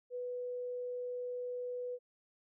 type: tone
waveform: sine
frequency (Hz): 493.9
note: B4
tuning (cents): 0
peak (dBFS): -37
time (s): 0.1-1.99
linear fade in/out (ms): 50
effects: none

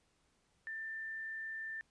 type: tone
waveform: sine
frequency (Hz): 1783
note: A6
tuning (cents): +22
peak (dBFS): -40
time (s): 0.67-1.81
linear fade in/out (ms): 0
effects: pink hiss -75 dBFS RMS until 1.9 s + resampled to 22050 Hz

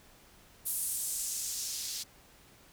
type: noise with band-pass filter sweep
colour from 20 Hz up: blue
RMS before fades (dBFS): -36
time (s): 0.65-2.04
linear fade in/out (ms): 20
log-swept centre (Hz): 11000 to 4500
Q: 1.6
effects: pink hiss -59 dBFS RMS until 2.72 s

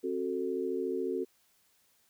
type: chord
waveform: sine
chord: F# diminished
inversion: second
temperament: just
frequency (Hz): 266.4 / 370 / 444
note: C4 / F#4 / A4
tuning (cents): +31 / 0 / +16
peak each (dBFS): -37 / -33 / -35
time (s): 0.03-1.25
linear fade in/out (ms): 20
effects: white hiss -69 dBFS RMS until 2.09 s

